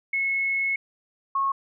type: tone pair in turn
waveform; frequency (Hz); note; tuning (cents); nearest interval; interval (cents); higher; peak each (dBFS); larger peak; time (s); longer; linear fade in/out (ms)
sine; 2186 / 1093; C#7 / C#6; -25 / -25; octave; 1200; first; -22 / -21; second; 0.13-0.76 / 1.35-1.52; first; 5
effects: none